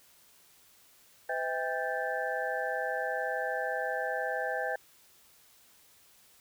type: tone cluster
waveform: sine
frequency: 507 / 645 / 798 / 1567 / 1748 Hz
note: B4 / E5 / G5 / G6 / A6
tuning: +45 / -38 / +31 / -1 / -12 cents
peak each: -36 / -36 / -36 / -37 / -38 dBFS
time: 1.29-4.76 s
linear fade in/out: 5 ms
effects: white hiss -61 dBFS RMS until 6.4 s